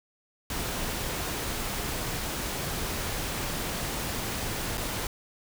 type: noise with dropouts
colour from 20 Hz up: pink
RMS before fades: -32 dBFS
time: 0.5-5.07 s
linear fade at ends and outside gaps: 2 ms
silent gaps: 4.774-4.778 s
effects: none